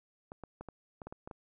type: clicks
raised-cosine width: 1 ms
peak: -30 dBFS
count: 9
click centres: 0.319 / 0.437 / 0.61 / 0.687 / 1.018 / 1.07 / 1.125 / 1.275 / 1.312 s
effects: none